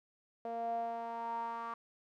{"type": "tone with band-pass filter sweep", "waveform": "sawtooth", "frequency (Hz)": 231.5, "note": "A#3", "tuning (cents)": -12, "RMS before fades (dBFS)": -39, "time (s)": [0.45, 1.74], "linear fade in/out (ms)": 2, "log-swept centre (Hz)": [610, 1100], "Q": 8, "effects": []}